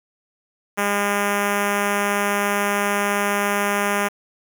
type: tone with notch filter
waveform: 5% pulse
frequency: 203 Hz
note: G#3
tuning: 39 cents flat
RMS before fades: -21 dBFS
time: 0.77-4.09 s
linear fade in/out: 20 ms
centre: 4500 Hz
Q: 0.95
effects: 8-bit